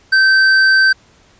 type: tone with hard clipping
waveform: sine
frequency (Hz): 1550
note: G6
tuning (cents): -20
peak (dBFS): -9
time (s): 0.12-0.93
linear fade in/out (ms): 10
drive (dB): 18
effects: pink hiss -50 dBFS RMS until 1.39 s + resampled to 16000 Hz